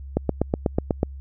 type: click train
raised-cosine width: 2 ms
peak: -6 dBFS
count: 8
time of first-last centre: 0.17-1.031 s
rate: 8.13 Hz
effects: added 68 Hz sine -34 dBFS peak until 1.2 s